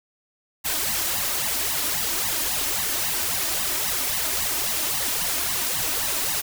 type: noise with flanger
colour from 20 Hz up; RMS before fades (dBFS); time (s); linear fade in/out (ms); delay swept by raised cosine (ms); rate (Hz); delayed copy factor
white; -25; 0.64-6.42; 20; 1 to 3.3; 3.7; +1
effects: none